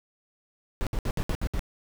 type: noise bursts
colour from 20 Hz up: brown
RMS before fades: -27 dBFS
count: 7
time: 0.81-1.593 s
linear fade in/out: 0 ms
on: 57 ms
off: 64 ms
effects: none